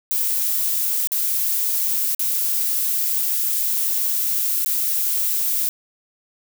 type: noise with dropouts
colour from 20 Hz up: violet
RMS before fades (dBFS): -21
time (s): 0.11-5.69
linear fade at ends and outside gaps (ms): 0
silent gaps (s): 1.073-1.119 / 2.148-2.194 / 4.647-4.66
effects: none